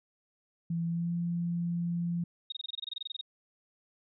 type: tone with pitch glide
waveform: sine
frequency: 167.8 to 171.72 Hz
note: E3 to F3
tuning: +31 to -29 cents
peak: -29 dBFS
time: 0.7-2.24 s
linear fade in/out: 5 ms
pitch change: +40 cents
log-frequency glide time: 0.86-1.13 s
type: tone bursts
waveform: sine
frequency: 3729 Hz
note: A#7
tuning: in tune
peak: -34 dBFS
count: 16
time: 2.5-3.212 s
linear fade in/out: 5 ms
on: 22 ms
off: 24 ms
effects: none